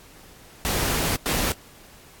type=noise bursts at uneven times; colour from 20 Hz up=pink; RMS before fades=-24 dBFS; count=2; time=0.65-1.16 / 1.26-1.52 s; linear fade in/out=0 ms; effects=pink hiss -49 dBFS RMS until 2.2 s + AAC 64 kbps